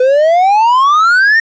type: exponential sweep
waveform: triangle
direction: up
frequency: 497.1 to 1861 Hz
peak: -4 dBFS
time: 0-1.4 s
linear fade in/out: 5 ms
effects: resampled to 16000 Hz + 7-bit